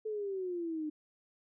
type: exponential sweep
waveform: sine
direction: down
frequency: 440 to 300 Hz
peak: -34 dBFS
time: 0.05-0.9 s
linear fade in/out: 10 ms
effects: none